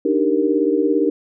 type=chord; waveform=sine; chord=Eb major seventh; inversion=third; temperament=equal; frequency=293.7 / 311.1 / 392 / 466.2 Hz; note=D4 / Eb4 / G4 / Bb4; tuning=0 / 0 / 0 / 0 cents; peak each=-20 dBFS; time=0.05-1.1 s; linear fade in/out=5 ms; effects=none